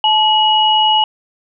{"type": "tone pair together", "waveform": "sine", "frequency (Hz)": [865, 2910], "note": ["A5", "F#7"], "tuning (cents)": [-30, -29], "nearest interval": "octave + major sixth", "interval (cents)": 2101, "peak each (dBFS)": -12, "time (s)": [0.04, 1.04], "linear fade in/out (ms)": 2, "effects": []}